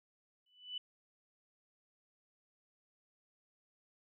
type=tone with exponential growth; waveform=sine; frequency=2983 Hz; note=F#7; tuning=13 cents sharp; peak=-36 dBFS; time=0.46-0.78 s; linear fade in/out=5 ms; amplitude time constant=68 ms; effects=none